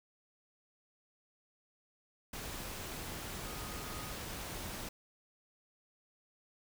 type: tone in noise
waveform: sine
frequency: 1244.5 Hz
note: D#6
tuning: in tune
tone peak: -52 dBFS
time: 3.45-4.13 s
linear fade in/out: 5 ms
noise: pink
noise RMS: -43 dBFS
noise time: 2.33-4.89 s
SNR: -12 dB
effects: none